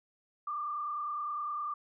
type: tone with frequency modulation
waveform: sine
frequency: 1188 Hz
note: D6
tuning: 20 cents sharp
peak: -33 dBFS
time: 0.47-1.74 s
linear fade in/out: 5 ms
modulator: 29.8 Hz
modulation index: 0.98
effects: none